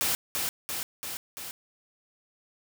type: noise with echo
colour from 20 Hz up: white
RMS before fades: -27 dBFS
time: 0.01-0.15 s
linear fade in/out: 0 ms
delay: 340 ms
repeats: 4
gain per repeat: -3 dB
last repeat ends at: 1.51 s
effects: none